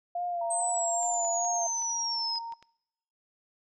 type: tone with vibrato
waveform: sine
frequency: 695 Hz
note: F5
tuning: 9 cents flat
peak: -29 dBFS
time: 0.15-1.67 s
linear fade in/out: 5 ms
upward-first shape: sine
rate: 2.4 Hz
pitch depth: 36 cents each way
type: tone with pitch glide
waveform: sine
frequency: 932.3 to 923.7 Hz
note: A#5 to A#5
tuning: 0 to -16 cents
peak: -36 dBFS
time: 0.41-2.54 s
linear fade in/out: 5 ms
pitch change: -16 cents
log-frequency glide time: 1.46-1.53 s
type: linear sweep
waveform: sine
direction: down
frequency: 8270 to 5020 Hz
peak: -29 dBFS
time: 0.5-2.39 s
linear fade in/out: 10 ms
type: clicks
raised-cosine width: 0.2 ms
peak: -35 dBFS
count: 7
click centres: 1.03 / 1.249 / 1.449 / 1.822 / 2.356 / 2.523 / 2.626 s
effects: noise-tail reverb RT60 0.8 s tail -24 dB re dry